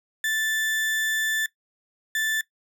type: tone bursts at uneven times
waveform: 35% pulse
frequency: 1760 Hz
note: A6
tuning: in tune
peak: -21 dBFS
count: 2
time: 0.24-1.46 / 2.15-2.41 s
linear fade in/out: 2 ms
effects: noise-tail reverb RT60 0.1 s tail -18 dB re dry